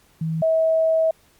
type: tone pair in turn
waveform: sine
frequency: 160.9 / 645 Hz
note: E3 / E5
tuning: -42 / -38 cents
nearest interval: 2 octaves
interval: 2404 cents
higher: second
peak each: -21 / -15 dBFS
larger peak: second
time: 0.21-0.42 / 0.42-1.11 s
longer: second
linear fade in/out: 5 ms
effects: pink hiss -57 dBFS RMS until 1.39 s + MP3 96 kbps